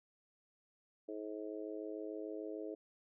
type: harmonic tone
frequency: 106.7 Hz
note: G#2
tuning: 47 cents sharp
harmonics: 3 / 4 / 5 / 6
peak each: -45 / -45 / -49 / -51 dBFS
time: 1.08-2.75 s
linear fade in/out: 10 ms
effects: none